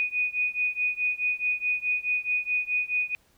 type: beating tone pair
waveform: sine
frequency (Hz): 2477 / 2481.7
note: D#7 / D#7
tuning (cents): -8 / -5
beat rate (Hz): 4.7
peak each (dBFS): -27 / -28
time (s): 0-3.15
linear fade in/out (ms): 0
effects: pink hiss -64 dBFS RMS until 3.37 s